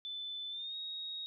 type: tone with pitch glide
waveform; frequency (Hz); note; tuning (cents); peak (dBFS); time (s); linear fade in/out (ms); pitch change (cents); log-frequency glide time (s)
sine; 3514 to 3766; A7 to A#7; -3 to +17; -39; 0.05-1.26; 0; +120; 0.5-0.76
effects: none